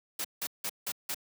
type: noise bursts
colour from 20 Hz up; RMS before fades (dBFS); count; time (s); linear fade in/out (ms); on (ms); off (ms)
white; -34; 5; 0.19-1.145; 5; 55; 170
effects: high-pass 150 Hz 12 dB/octave